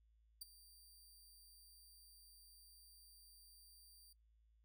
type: tone with ADSR envelope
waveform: 15% pulse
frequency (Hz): 4684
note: D8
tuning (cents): -5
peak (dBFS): -38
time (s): 0.41-4.13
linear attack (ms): 8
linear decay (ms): 17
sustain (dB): -18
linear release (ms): 6
effects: noise-tail reverb RT60 0.2 s tail -26 dB re dry + added 55 Hz sine -70 dBFS peak until 4.64 s